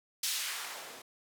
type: noise with band-pass filter sweep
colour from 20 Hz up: blue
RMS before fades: -38 dBFS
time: 0.23-1.02 s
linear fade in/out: 5 ms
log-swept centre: 4200 to 300 Hz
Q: 0.82
effects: none